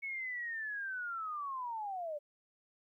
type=linear sweep; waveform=sine; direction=down; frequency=2217 to 570 Hz; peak=-37 dBFS; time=0.02-2.19 s; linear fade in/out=20 ms; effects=13-bit